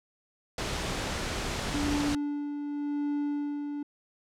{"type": "noise", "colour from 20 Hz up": "pink", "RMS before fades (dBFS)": -32, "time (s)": [0.58, 2.15], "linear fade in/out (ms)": 2}
{"type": "tone with tremolo", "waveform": "triangle", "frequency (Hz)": 290.5, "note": "D4", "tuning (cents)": -19, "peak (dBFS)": -25, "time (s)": [1.74, 3.83], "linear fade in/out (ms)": 5, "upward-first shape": "sine", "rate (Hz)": 0.89, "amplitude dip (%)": 45}
{"effects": ["low-pass 7000 Hz 12 dB/octave"]}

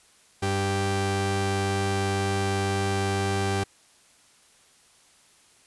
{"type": "tone pair together", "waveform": "sawtooth", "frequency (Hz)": [98, 392], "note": ["G2", "G4"], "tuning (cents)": [0, 0], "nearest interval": "2 octaves", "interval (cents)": 2400, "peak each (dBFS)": -22, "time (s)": [0.42, 3.64], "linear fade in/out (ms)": 10, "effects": ["white hiss -58 dBFS RMS until 5.66 s", "resampled to 24000 Hz"]}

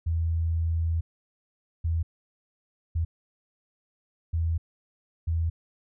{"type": "tone bursts at uneven times", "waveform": "sine", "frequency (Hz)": 82.41, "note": "E2", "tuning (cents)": 0, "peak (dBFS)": -23, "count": 5, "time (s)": [[0.06, 1.01], [1.84, 2.03], [2.95, 3.05], [4.33, 4.58], [5.27, 5.5]], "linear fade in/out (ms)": 10, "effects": []}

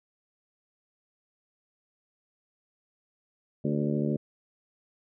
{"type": "harmonic tone with a mistuned harmonic", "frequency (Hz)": 73.42, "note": "D2", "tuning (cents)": 0, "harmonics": [2, 3, 4, 5, 6, 7, 8], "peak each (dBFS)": [-30, -29, -33, -34, -38, -40, -39], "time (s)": [3.64, 4.17], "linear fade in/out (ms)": 10, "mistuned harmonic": 6, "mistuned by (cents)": -29, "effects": []}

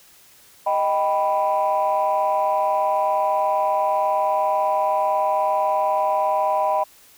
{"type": "chord", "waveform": "sine", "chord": "Eb augmented", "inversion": "none", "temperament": "equal", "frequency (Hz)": [622.3, 784, 987.8], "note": ["Eb5", "G5", "B5"], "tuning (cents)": [0, 0, 0], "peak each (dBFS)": -21, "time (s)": [0.66, 6.84], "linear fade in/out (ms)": 10, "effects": ["tanh soft clip ceiling -11 dBFS", "white hiss -51 dBFS RMS until 7.17 s"]}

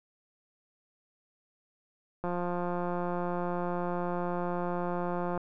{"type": "click train", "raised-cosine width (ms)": 1, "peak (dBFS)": -20, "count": 553, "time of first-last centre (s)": [2.24, 5.376], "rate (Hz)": 176, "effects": []}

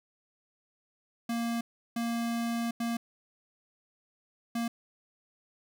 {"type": "tone bursts at uneven times", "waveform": "square", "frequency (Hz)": 233.1, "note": "A#3", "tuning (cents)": 0, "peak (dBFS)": -30, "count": 4, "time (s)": [[1.29, 1.61], [1.96, 2.71], [2.8, 2.97], [4.55, 4.68]], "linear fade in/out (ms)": 5, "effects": []}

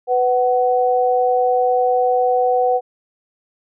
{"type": "tone pair together", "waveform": "sine", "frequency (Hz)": [498.2, 748], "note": ["B4", "F#5"], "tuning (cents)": [15, 19], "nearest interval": "perfect fifth", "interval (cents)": 704, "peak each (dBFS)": -16, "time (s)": [0.07, 2.81], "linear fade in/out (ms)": 50, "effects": []}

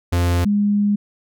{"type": "tone pair in turn", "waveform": ["45% pulse", "sine"], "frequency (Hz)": [87.31, 205], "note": ["F2", "G#3"], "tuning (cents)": [0, -22], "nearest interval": "octave + minor third", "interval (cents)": 1478, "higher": "second", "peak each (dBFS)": [-15, -14], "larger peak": "second", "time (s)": [[0.12, 0.45], [0.45, 0.96]], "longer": "second", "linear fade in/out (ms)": 10, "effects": []}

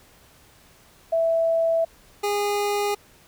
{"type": "tone pair in turn", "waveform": ["sine", "25% pulse"], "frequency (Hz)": [659.3, 410], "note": ["E5", "G#4"], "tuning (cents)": [0, -22], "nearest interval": "minor sixth", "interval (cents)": 822, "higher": "first", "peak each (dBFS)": -18, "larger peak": "neither", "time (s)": [[1.12, 1.85], [2.23, 2.95]], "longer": "first", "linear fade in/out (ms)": 10, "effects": ["pink hiss -54 dBFS RMS until 3.27 s"]}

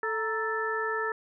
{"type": "harmonic tone with a mistuned harmonic", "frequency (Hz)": 440, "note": "A4", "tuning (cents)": 0, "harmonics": [1, 2, 3, 4], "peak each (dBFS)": [-32, -36, -33, -32], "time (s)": [0.03, 1.12], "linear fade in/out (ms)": 2, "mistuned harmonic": 2, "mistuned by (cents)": 91, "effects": []}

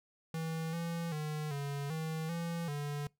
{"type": "tone with pitch steps", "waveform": "square", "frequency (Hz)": [161.9, 168.3, 152.3, 141.6, 159.5, 168.8, 145.4], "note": ["E3", "E3", "D#3", "C#3", "D#3", "E3", "D3"], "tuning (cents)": [-31, 36, -37, 37, 43, 41, -17], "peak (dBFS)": -36, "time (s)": [0.34, 3.07], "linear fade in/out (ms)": 2, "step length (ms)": 390, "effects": ["noise-tail reverb RT60 0.2 s tail -24 dB re dry"]}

